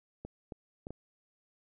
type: clicks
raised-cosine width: 2 ms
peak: -28 dBFS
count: 4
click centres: 0.25 / 0.522 / 0.869 / 0.906 s
effects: none